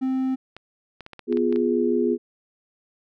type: tone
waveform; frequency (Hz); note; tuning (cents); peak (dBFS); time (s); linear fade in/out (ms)
triangle; 261.6; C4; 0; -19; 0.01-0.36; 20
type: clicks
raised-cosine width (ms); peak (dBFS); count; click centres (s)
0.3; -23; 9; 0.566 / 1.007 / 1.064 / 1.133 / 1.193 / 1.326 / 1.372 / 1.526 / 1.56
type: chord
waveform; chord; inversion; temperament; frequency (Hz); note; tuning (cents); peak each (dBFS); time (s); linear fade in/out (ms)
sine; F diminished; second; equal; 246.9 / 349.2 / 415.3; Cb4 / F4 / Ab4; 0 / 0 / 0; -23; 1.27-2.18; 50
effects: none